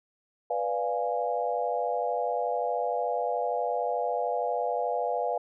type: chord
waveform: sine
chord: B diminished seventh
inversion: none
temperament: equal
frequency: 493.9 / 587.3 / 698.5 / 830.6 Hz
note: B4 / D5 / F5 / Ab5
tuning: 0 / 0 / 0 / 0 cents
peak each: -31 / -33 / -30 / -33 dBFS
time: 0.5-5.38 s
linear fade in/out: 5 ms
effects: none